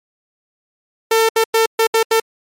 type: tone bursts at uneven times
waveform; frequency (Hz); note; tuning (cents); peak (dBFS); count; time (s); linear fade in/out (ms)
sawtooth; 449; A4; +35; -7; 6; 1.11-1.29 / 1.36-1.44 / 1.54-1.66 / 1.79-1.87 / 1.94-2.03 / 2.11-2.2; 5
effects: MP3 64 kbps